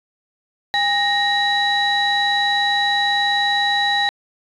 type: tone cluster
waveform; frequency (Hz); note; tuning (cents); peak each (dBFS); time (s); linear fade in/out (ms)
sine; 813 / 1868 / 3921; G#5 / A#6 / B7; -37 / +3 / -13; -19; 0.74-4.09; 0
effects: tanh soft clip ceiling -9 dBFS